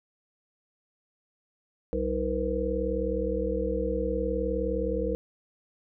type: harmonic tone with a mistuned harmonic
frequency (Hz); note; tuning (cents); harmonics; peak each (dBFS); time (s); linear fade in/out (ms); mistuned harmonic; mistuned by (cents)
63.4; B1; +46; 1 / 3 / 5 / 7 / 8; -32 / -35 / -34 / -30 / -32; 1.93-5.15; 0; 7; +91
effects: none